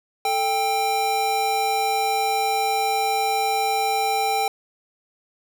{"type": "tone pair together", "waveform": "square", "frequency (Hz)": [440, 792], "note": ["A4", "G5"], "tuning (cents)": [0, 18], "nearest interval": "minor seventh", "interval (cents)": 1018, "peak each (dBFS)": [-29, -21], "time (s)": [0.25, 4.48], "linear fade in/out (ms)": 2, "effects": []}